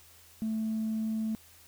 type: tone with tanh clipping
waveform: triangle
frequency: 220 Hz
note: A3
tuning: in tune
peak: -29 dBFS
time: 0.42-1.35 s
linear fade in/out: 0 ms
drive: 5 dB
effects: added 83 Hz sine -63 dBFS peak until 1.67 s + white hiss -57 dBFS RMS until 1.67 s